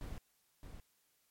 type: noise with echo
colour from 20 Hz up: brown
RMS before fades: -44 dBFS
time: 0.01-0.18 s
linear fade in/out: 0 ms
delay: 620 ms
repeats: 1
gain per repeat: -6 dB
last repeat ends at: 0.8 s
effects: white hiss -75 dBFS RMS until 1.3 s + MP3 64 kbps